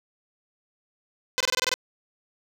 5% pulse tone bursts, 509 Hz, C5, 48 cents flat, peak -10 dBFS, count 8, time 1.38-1.74 s, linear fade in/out 0 ms, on 24 ms, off 24 ms, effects low-pass 11000 Hz 12 dB/octave

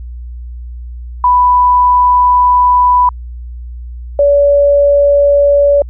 sine tone pair in turn, 990 / 570.7 Hz, B5 / D5, +4 / -50 cents, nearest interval minor seventh, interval 954 cents, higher first, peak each -5 dBFS, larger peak neither, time 1.24-3.09 / 4.19-5.82 s, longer first, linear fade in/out 2 ms, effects added 60 Hz sine -23 dBFS peak until 5.89 s

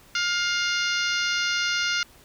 harmonic tone, 706 Hz, F5, 19 cents sharp, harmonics 2 / 3 / 4 / 5 / 6 / 7 / 8 / 9, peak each -26 / -30 / -30 / -34 / -33 / -33 / -36 / -38 dBFS, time 0.15-2.03 s, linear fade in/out 2 ms, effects pink hiss -53 dBFS RMS until 2.24 s

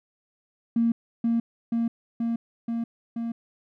triangle tone with echo, 231.6 Hz, A#3, 11 cents flat, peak -15 dBFS, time 0.76-0.92 s, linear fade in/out 5 ms, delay 480 ms, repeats 5, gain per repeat -2 dB, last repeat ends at 3.32 s, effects tanh soft clip ceiling -17 dBFS

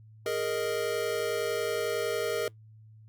square chord, Ab suspended second, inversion none, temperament equal, 415.3 / 466.2 / 622.3 Hz, Ab4 / Bb4 / Eb5, 0 / 0 / 0 cents, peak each -34 / -32 / -35 dBFS, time 0.26-2.48 s, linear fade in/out 2 ms, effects added 109 Hz sine -50 dBFS peak until 3.08 s + Opus 48 kbps

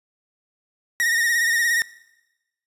45% pulse tone with vibrato, 1864.7 Hz, A#6, in tune, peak -18 dBFS, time 1-1.82 s, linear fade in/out 0 ms, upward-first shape sine, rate 17 Hz, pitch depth 54 cents each way, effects noise-tail reverb RT60 1.0 s tail -21 dB re dry + resampled to 32000 Hz

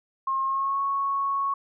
sine tone with pitch glide, 1072 to 1105.3 Hz, C6 to C#6, +42 to -5 cents, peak -23 dBFS, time 0.27-1.54 s, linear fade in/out 5 ms, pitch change +53 cents, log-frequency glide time 0.45-0.8 s, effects none

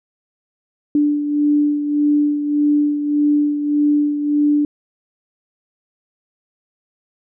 sine beating tone pair, 293.7 / 295.4 Hz, D4 / D4, 0 / +10 cents, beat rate 1.7 Hz, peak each -14 / -22 dBFS, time 0.95-4.65 s, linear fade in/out 2 ms, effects none

